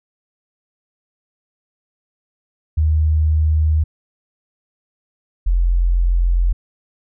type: tone pair in turn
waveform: sine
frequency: 77.7 / 43.61 Hz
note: D#2 / F1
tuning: -2 / -2 cents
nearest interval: minor seventh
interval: 1000 cents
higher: first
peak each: -12 dBFS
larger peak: neither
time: 2.77-3.84 / 5.46-6.53 s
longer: neither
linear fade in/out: 10 ms
effects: none